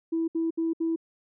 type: tone bursts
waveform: sine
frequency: 328.2 Hz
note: E4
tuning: 8 cents flat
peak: -23 dBFS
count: 4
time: 0.12-0.961 s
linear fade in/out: 10 ms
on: 160 ms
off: 67 ms
effects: tanh soft clip ceiling -19 dBFS